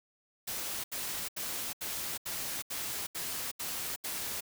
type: noise bursts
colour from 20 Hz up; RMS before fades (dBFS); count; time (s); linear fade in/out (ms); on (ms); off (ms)
white; -37; 9; 0.47-4.408; 10; 370; 76
effects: none